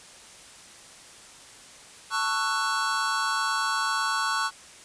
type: chord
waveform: square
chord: F# minor seventh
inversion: first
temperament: just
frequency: 888 / 1110 / 1332 / 1480 Hz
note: A5 / C#6 / E6 / F#6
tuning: +16 / +2 / +18 / 0 cents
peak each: -33 / -29 / -33 / -30 dBFS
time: 2.1-4.51 s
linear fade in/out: 50 ms
effects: white hiss -48 dBFS RMS until 4.84 s + resampled to 22050 Hz